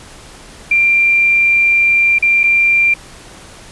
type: tone with dropouts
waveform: sine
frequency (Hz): 2374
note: D7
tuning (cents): +18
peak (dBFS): -8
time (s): 0.71-2.94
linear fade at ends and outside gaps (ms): 5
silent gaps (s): 2.186-2.224 / 2.434-2.438
effects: pink hiss -37 dBFS RMS until 3.71 s + resampled to 24000 Hz